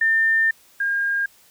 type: tone pair in turn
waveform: sine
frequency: 1800 / 1615.7 Hz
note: A6 / G#6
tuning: +39 / -48 cents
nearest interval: major second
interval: 187 cents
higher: first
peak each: -15 / -19 dBFS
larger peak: first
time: 0.01-0.51 / 0.8-1.26 s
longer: first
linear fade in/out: 5 ms
effects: white hiss -54 dBFS RMS until 1.5 s